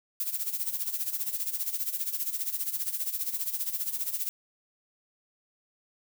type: noise with tremolo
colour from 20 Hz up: violet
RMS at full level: -29 dBFS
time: 0.2-4.29 s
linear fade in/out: 0 ms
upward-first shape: sine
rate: 15 Hz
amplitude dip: 75%
effects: none